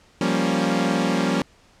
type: chord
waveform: sawtooth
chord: G half-diminished seventh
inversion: third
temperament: equal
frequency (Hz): 174.61 / 196 / 233.1 / 277.2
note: F3 / G3 / Bb3 / Db4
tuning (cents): 0 / 0 / 0 / 0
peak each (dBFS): -21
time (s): 0.21-1.42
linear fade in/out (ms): 2
effects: pink hiss -55 dBFS RMS until 1.8 s + low-pass 7000 Hz 12 dB/octave